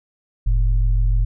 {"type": "tone pair together", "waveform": "sine", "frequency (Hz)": [43.6, 110], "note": ["F1", "A2"], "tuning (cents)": [-2, 0], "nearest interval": "octave + major third", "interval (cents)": 1602, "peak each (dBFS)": [-14, -23], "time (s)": [0.46, 1.25], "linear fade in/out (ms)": 10, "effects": []}